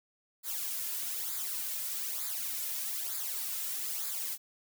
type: noise with flanger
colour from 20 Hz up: blue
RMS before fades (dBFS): -36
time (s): 0.43-4.38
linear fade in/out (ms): 50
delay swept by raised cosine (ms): 0.34 to 2.64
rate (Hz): 1.1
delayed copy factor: -0.75
effects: none